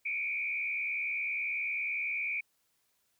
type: tone with frequency modulation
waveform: sine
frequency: 2349 Hz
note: D7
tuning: in tune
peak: -31 dBFS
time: 0.05-2.41 s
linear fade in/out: 10 ms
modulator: 70 Hz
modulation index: 1.7
effects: white hiss -75 dBFS RMS until 3.19 s

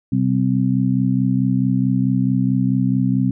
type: harmonic tone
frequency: 64.6 Hz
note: C2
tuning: 21 cents flat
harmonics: 2 / 3 / 4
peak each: -19 / -19 / -19 dBFS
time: 0.12-3.31 s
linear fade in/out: 5 ms
effects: none

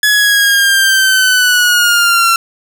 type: linear sweep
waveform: sawtooth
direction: down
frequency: 1699 to 1353 Hz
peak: -4 dBFS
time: 0.03-2.36 s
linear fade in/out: 2 ms
effects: none

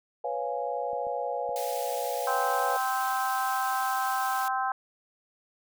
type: chord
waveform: sine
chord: C# dominant seventh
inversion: third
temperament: equal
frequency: 493.9 / 554.4 / 698.5 / 830.6 Hz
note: B4 / C#5 / E#5 / G#5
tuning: 0 / 0 / 0 / 0 cents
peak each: -34 dBFS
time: 0.24-2.77 s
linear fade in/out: 5 ms
type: clicks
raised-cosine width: 2 ms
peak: -37 dBFS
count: 3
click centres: 0.932 / 1.069 / 1.492 s
type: high-pass noise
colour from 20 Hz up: white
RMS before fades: -40 dBFS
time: 1.56-4.48 s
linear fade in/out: 0 ms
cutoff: 1800 Hz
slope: 24 dB/octave
type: harmonic tone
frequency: 260 Hz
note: C4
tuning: 11 cents flat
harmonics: 3 / 4 / 5 / 6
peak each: -29 / -31 / -33 / -35 dBFS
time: 2.27-4.72 s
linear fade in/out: 2 ms
effects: none

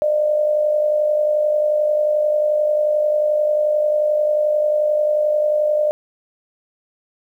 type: tone with amplitude modulation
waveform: sine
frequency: 603 Hz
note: D5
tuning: 46 cents sharp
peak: -12 dBFS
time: 0.02-5.91 s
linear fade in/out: 0 ms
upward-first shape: sine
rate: 51.3 Hz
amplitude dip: 50%
effects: 9-bit

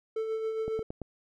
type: tone with tremolo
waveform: triangle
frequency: 442.3 Hz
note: A4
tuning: 9 cents sharp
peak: -26 dBFS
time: 0.16-0.83 s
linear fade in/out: 5 ms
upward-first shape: sine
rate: 7.3 Hz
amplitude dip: 40%
type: click train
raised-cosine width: 2 ms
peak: -23 dBFS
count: 4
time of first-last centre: 0.68-1.017 s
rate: 8.9 Hz
effects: none

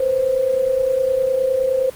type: tone pair together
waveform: sine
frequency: 497.3 / 527 Hz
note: B4 / C5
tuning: +12 / +12 cents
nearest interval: minor second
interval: 100 cents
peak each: -22 / -16 dBFS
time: 0-1.9 s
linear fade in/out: 5 ms
effects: pink hiss -40 dBFS RMS until 1.95 s + Opus 32 kbps

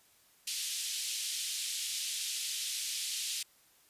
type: band-pass noise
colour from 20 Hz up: pink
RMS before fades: -37 dBFS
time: 0.47-3.43 s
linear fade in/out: 5 ms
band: 3000 to 11000 Hz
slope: 24 dB/octave
effects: white hiss -65 dBFS RMS until 3.89 s + resampled to 32000 Hz

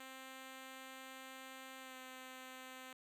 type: tone with pitch glide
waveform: 5% pulse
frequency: 262.9 to 258.7 Hz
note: C4 to C4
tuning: +8 to -19 cents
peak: -39 dBFS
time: 0-2.93 s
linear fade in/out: 2 ms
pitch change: -27 cents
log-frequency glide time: 1.8-1.96 s
effects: none

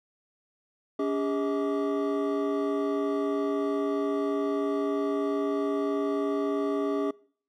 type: tone cluster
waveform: triangle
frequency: 282.6 / 405.7 / 637 / 1157 Hz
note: C#4 / G#4 / D#5 / D6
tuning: +34 / -41 / +41 / -26 cents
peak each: -27 / -27 / -33 / -36 dBFS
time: 0.99-7.11 s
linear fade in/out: 5 ms
effects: noise-tail reverb RT60 0.5 s tail -23 dB re dry

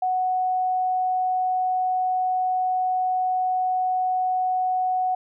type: tone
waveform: sine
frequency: 740 Hz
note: F#5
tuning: in tune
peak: -20 dBFS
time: 0.02-5.15 s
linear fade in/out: 5 ms
effects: none

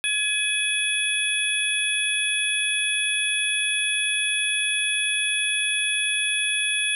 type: tone cluster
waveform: sine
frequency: 1694 / 2531 / 3382 / 10000 Hz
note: G#6 / D#7 / G#7 / D#9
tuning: +34 / +29 / +31 / +8 cents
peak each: -31 / -24 / -26 / -29 dBFS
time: 0.04-6.95 s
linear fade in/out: 0 ms
effects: none

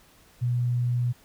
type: tone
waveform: sine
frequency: 122.1 Hz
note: B2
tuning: 19 cents flat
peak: -22 dBFS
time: 0.41-1.13 s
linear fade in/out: 20 ms
effects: pink hiss -57 dBFS RMS until 1.24 s

